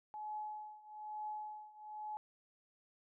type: tone with tremolo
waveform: sine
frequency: 850 Hz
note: G#5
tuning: 40 cents sharp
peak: -39 dBFS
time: 0.14-2.17 s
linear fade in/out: 0 ms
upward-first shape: triangle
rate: 1.1 Hz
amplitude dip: 90%
effects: none